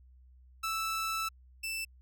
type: tone pair in turn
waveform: sawtooth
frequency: 1318.5 / 2652 Hz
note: E6 / E7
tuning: 0 / +10 cents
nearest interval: octave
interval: 1210 cents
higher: second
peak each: -28 / -31 dBFS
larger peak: first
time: 0.63-1.29 / 1.63-1.85 s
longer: first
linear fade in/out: 10 ms
effects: added 63 Hz sine -55 dBFS peak until 2.01 s